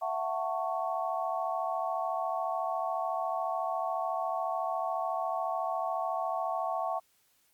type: chord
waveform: sine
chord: F# minor seventh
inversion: third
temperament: just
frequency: 666 / 740 / 888 / 1110 Hz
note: E5 / F#5 / A5 / C#6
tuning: +18 / 0 / +16 / +2 cents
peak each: -34 / -34 / -38 / -36 dBFS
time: 0.01-7 s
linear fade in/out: 20 ms
effects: white hiss -69 dBFS RMS until 7.53 s + Opus 48 kbps